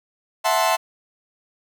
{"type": "chord", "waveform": "40% pulse", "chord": "F# half-diminished seventh", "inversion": "third", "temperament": "equal", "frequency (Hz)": [659.3, 740, 880, 1046.5], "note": ["E5", "F#5", "A5", "C6"], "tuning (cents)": [0, 0, 0, 0], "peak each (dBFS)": [-21, -23, -22, -22], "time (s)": [0.44, 0.77], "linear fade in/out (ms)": 20, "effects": []}